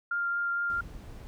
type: tone with vibrato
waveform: sine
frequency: 1396.9 Hz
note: F6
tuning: in tune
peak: -27 dBFS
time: 0.11-0.81 s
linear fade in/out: 5 ms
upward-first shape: triangle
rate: 4.4 Hz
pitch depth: 10 cents each way
type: noise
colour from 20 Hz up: brown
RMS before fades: -44 dBFS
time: 0.7-1.27 s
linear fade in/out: 0 ms
effects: none